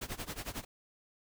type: noise with tremolo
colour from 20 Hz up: pink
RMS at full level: -38 dBFS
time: 0.01-0.65 s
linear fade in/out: 10 ms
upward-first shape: sine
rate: 11 Hz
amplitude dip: 90%
effects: none